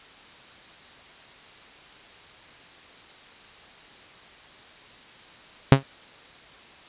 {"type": "tone with exponential decay", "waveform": "sawtooth", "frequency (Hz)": 135.8, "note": "C#3", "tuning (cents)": -35, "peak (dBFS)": -3, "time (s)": [5.72, 5.83], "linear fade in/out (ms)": 0, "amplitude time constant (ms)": 22, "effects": ["white hiss -48 dBFS RMS until 6.88 s", "resampled to 8000 Hz"]}